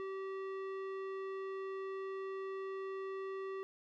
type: tone with low-pass filter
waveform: square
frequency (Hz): 385.6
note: G4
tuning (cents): -28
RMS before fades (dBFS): -42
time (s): 0-3.63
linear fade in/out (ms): 0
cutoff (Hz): 1900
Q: 0.93
effects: none